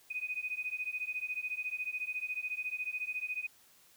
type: beating tone pair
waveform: sine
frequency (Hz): 2489 / 2503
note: D#7 / D#7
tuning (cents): 0 / +10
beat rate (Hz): 14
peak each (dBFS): -38 / -38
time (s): 0.1-3.47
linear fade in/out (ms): 10
effects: white hiss -63 dBFS RMS until 3.96 s